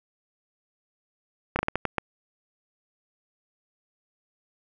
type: slowing click train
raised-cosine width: 0.5 ms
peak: -9 dBFS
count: 7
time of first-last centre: 1.56-1.983 s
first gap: 30 ms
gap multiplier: 1.34
effects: none